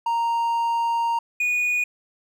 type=tone pair in turn; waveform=triangle; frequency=930 / 2461 Hz; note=A#5 / D#7; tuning=-4 / -20 cents; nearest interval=octave + perfect fourth; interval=1684 cents; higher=second; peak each=-18 dBFS; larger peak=neither; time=0.06-1.19 / 1.4-1.84 s; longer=first; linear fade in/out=5 ms; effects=none